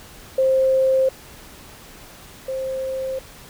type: tone pair in turn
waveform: sine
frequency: 527 / 527 Hz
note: C5 / C5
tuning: +12 / +12 cents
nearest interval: unison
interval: 0 cents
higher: neither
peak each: -14 / -23 dBFS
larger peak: first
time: 0.38-1.09 / 2.48-3.19 s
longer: neither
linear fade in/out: 5 ms
effects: pink hiss -43 dBFS RMS until 3.49 s